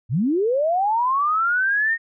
sine linear sweep, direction up, 97.4 to 1864.7 Hz, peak -17 dBFS, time 0.09-1.98 s, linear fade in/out 50 ms, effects none

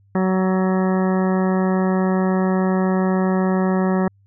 harmonic tone, 187.3 Hz, F#3, 21 cents sharp, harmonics 1 / 2 / 3 / 4 / 5 / 6 / 7 / 9 / 10, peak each -17 / -23 / -27 / -29 / -31 / -33 / -34 / -36 / -37 dBFS, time 0.15-4.08 s, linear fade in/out 2 ms, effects added 99 Hz sine -52 dBFS peak until 4.26 s

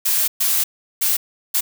blue noise bursts at uneven times, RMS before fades -18 dBFS, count 4, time 0.05-0.28 / 0.4-0.64 / 1.01-1.17 / 1.54-1.61 s, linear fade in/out 10 ms, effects none

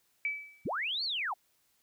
sine tone with exponential decay, 2300 Hz, D7, 37 cents flat, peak -27 dBFS, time 0.25-0.67 s, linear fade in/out 1 ms, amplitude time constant 90 ms
sine linear two-way sweep, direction up then down, 74 to 4602 to 665 Hz, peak -31 dBFS, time 0.65-1.34 s, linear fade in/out 10 ms, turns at 1.04 s
effects white hiss -72 dBFS RMS until 1.82 s

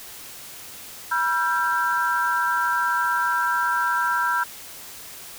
sine tone cluster, 970 / 1356 / 1577 Hz, B5 / E6 / G6, -31 / +49 / +10 cents, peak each -24 dBFS, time 1.11-4.44 s, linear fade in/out 10 ms, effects white hiss -40 dBFS RMS until 5.38 s

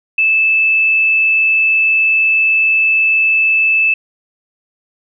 sine tone with frequency modulation, 2624 Hz, E7, 9 cents flat, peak -9 dBFS, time 0.18-3.94 s, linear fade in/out 5 ms, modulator 66.3 Hz, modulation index 0.25, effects none

